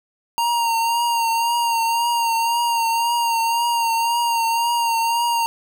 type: tone with vibrato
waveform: square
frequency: 930 Hz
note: A#5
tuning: 4 cents flat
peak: -18 dBFS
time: 0.38-5.46 s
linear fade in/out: 0 ms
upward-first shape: triangle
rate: 1.9 Hz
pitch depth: 38 cents each way
effects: none